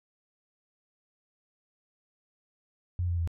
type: tone with pitch steps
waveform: sine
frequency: 88.8 / 86.42 / 84.11 Hz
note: F2 / F2 / E2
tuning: +29 / -18 / +35 cents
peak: -26 dBFS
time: 2.99-3.275 s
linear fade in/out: 0 ms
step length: 95 ms
effects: none